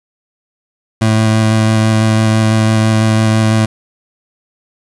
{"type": "tone with vibrato", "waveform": "25% pulse", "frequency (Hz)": 110, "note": "A2", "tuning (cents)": 0, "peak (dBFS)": -5, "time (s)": [1.01, 3.66], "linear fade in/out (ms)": 10, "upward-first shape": "square", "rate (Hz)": 6, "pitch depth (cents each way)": 9, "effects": ["resampled to 24000 Hz", "7-bit"]}